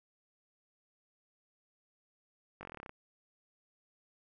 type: slowing click train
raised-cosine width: 0.5 ms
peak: -30 dBFS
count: 12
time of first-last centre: 2.61-2.894 s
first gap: 20 ms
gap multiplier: 1.05
effects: none